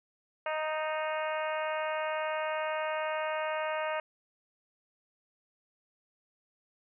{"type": "harmonic tone with a mistuned harmonic", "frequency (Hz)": 311.1, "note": "D#4", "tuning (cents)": 0, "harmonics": [2, 3, 4, 5, 6, 7, 8, 9], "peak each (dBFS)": [-33, -37, -39, -41, -43, -44, -45, -46], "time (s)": [0.46, 4], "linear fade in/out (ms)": 2, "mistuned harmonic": 6, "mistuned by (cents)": -22, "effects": []}